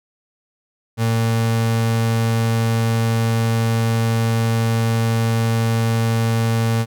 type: tone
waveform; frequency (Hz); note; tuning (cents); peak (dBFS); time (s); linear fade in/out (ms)
35% pulse; 114; A#2; -38; -14; 0.97-6.86; 50
effects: none